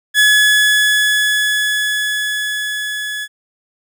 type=tone with level ramp; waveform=30% pulse; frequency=1700 Hz; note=G#6; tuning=40 cents sharp; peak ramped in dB=-5 to -19 dBFS; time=0.14-3.28 s; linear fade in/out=50 ms; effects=none